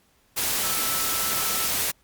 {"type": "tone in noise", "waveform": "sine", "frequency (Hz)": 1318.5, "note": "E6", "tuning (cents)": 0, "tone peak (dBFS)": -34, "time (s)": [0.62, 1.68], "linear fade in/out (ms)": 20, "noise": "white", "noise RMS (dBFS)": -25, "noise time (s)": [0.36, 1.92], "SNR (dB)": -12, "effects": ["pink hiss -63 dBFS RMS until 2.03 s", "Opus 48 kbps"]}